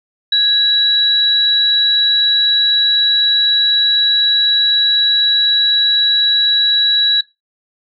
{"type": "tone pair together", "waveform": "sine", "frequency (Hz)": [1661.2, 3908], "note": ["G#6", "B7"], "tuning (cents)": [0, -19], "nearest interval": "octave + minor third", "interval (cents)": 1481, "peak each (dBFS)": [-22, -10], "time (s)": [0.32, 7.21], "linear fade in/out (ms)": 5, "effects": ["noise-tail reverb RT60 0.2 s tail -17 dB re dry"]}